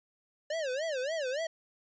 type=tone with vibrato; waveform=square; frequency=576 Hz; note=D5; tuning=34 cents flat; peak=-32 dBFS; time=0.5-1.47 s; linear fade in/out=5 ms; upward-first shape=sine; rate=3.5 Hz; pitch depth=240 cents each way; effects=resampled to 16000 Hz